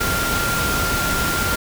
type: tone in noise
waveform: sine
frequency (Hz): 1391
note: F6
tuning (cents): -7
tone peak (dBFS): -22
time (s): 0-1.56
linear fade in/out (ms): 10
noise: pink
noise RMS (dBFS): -22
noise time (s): 0-1.56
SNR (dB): -3
effects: none